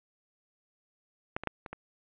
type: clicks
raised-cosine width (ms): 0.5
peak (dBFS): -16 / -22 / -14 / -26 / -24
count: 5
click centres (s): 1.365 / 1.436 / 1.473 / 1.662 / 1.73
effects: resampled to 8000 Hz + 7-bit

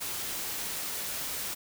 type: noise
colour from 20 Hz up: white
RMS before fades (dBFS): -35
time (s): 0-1.55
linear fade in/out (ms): 20
effects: none

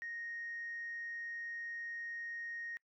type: tone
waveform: sine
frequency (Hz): 1864.7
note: A#6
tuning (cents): 0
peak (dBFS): -40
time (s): 0.02-2.77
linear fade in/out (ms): 0
effects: noise-tail reverb RT60 0.1 s tail -25 dB re dry + tanh soft clip ceiling -36 dBFS

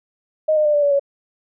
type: tone with pitch steps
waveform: sine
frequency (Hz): 622.3 / 609.5 / 597 / 584.7 / 572.6 / 560.8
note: D#5 / D#5 / D5 / D5 / D5 / C#5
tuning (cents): 0 / -36 / +28 / -8 / -44 / +20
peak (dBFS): -13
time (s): 0.48-0.996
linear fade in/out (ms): 10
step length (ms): 86
effects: none

